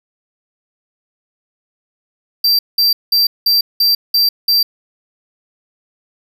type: tone bursts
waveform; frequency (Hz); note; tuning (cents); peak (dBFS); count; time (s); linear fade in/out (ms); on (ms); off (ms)
square; 4699; D8; 0; -10; 7; 2.44-4.63; 5; 150; 190
effects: none